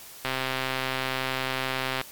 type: click train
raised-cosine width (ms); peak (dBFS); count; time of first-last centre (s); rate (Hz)
0.3; -11; 232; 0.25-2.013; 131
effects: white hiss -45 dBFS RMS until 2.11 s + MP3 96 kbps